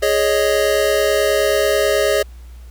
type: chord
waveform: square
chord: Ab suspended fourth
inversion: none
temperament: just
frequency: 415.3 / 553.7 / 623 Hz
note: Ab4 / Db5 / Eb5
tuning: 0 / -2 / +2 cents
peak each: -19 dBFS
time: 0.02-2.23 s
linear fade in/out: 10 ms
effects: added 60 Hz sine -34 dBFS peak until 2.7 s + pink hiss -52 dBFS RMS until 2.7 s